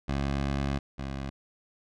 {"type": "tone pair in turn", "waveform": "15% pulse", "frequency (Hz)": [69.3, 67.99], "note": ["C#2", "C#2"], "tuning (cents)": [0, -33], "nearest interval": "unison", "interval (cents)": 33, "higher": "first", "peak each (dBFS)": [-21, -27], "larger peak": "first", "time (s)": [[0.08, 0.79], [0.98, 1.3]], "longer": "first", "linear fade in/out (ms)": 10, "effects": ["low-pass 5000 Hz 12 dB/octave"]}